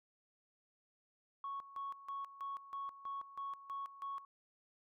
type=tone with tremolo; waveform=sine; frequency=1107 Hz; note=C#6; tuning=3 cents flat; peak=-39 dBFS; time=1.44-4.25 s; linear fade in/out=2 ms; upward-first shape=square; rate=3.1 Hz; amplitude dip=80%; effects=tanh soft clip ceiling -36 dBFS